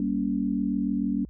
sine chord, G diminished, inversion none, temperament just, 196 / 235.2 / 282.2 Hz, G3 / Bb3 / Db4, 0 / +16 / +31 cents, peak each -28 / -28 / -28 dBFS, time 0-1.25 s, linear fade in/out 2 ms, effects added 60 Hz sine -43 dBFS peak until 1.29 s

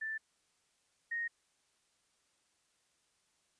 sine tone pair in turn, 1767 / 1862.4 Hz, A6 / A#6, +7 / -2 cents, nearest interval minor second, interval 91 cents, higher second, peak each -36 / -34 dBFS, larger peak second, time 0.01-0.18 / 1.11-1.28 s, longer neither, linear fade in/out 10 ms, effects white hiss -75 dBFS RMS until 3.59 s + resampled to 22050 Hz

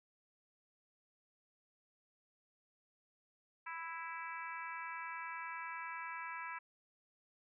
harmonic tone, 330 Hz, E4, 2 cents sharp, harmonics 3 / 4 / 5 / 6 / 7 / 8, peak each -46 / -49 / -49 / -52 / -50 / -56 dBFS, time 3.66-6.59 s, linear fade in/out 10 ms, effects none

